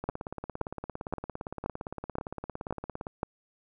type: two click trains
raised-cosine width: 1 ms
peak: -22 / -15 dBFS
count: 54 / 7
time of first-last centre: 0.04-3.069 / 0.09-3.231 s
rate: 17.5 / 1.91 Hz
effects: none